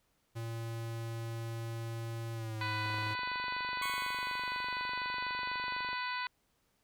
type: tone with pitch glide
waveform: square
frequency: 114.7 to 107.02 Hz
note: A#2 to A2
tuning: -28 to -48 cents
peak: -38 dBFS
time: 0.35-3.15 s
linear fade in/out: 20 ms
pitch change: -120 cents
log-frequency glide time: 2.34-2.67 s
type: harmonic tone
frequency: 497.5 Hz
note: B4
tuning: 13 cents sharp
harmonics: 2 / 3 / 4 / 5 / 6 / 7 / 8 / 9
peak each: -38 / -41 / -42 / -43 / -51 / -51 / -47 / -48 dBFS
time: 2.61-6.27 s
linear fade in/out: 2 ms
type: click train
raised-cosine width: 1 ms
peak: -34 dBFS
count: 75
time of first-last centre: 2.86-5.931 s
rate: 24.1 Hz
type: tone with exponential decay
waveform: 20% pulse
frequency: 1100 Hz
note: C#6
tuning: 14 cents flat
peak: -30 dBFS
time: 3.82-5.2 s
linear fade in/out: 2 ms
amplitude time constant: 300 ms
effects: pink hiss -75 dBFS RMS until 6.83 s